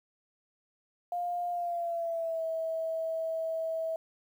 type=tone with pitch glide; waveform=sine; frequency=704 to 649.3 Hz; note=F5 to E5; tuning=+14 to -26 cents; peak=-30 dBFS; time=1.12-3.96 s; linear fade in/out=2 ms; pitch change=-140 cents; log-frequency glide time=1.51-2.43 s; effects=10-bit